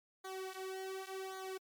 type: tone with flanger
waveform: sawtooth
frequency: 380.1 Hz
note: F#4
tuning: 47 cents sharp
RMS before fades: -44 dBFS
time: 0.24-1.58 s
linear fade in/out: 10 ms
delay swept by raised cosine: 0.37 to 4.47 ms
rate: 0.89 Hz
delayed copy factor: -0.95
effects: MP3 96 kbps